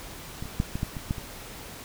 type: clicks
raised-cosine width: 5 ms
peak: -22 / -27 / -11 / -17 / -15 / -21 / -14 / -24 dBFS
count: 8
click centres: 0.425 / 0.456 / 0.601 / 0.755 / 0.831 / 0.968 / 1.109 / 1.182 s
effects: pink hiss -42 dBFS RMS until 1.84 s